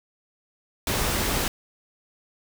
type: noise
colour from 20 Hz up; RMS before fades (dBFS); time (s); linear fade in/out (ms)
pink; -25; 0.87-1.48; 2
effects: none